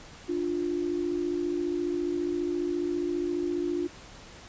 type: tone pair together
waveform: sine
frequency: 296.3 / 351 Hz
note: D4 / F4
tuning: +15 / +9 cents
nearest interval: minor third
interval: 294 cents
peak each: -31 / -28 dBFS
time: 0.28-3.88 s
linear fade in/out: 20 ms
effects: pink hiss -48 dBFS RMS until 4.48 s + resampled to 16000 Hz